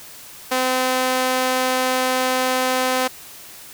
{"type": "tone with high-pass filter", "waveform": "sawtooth", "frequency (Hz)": 256.6, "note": "C4", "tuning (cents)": -34, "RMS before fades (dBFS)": -20, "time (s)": [0.51, 3.08], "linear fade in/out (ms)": 10, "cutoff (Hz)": 530, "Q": 0.87, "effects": ["white hiss -40 dBFS RMS until 3.73 s"]}